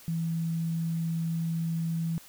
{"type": "tone", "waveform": "sine", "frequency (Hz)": 164.81, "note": "E3", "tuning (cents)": 0, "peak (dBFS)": -27, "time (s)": [0.08, 2.18], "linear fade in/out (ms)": 0, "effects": ["white hiss -52 dBFS RMS until 2.28 s"]}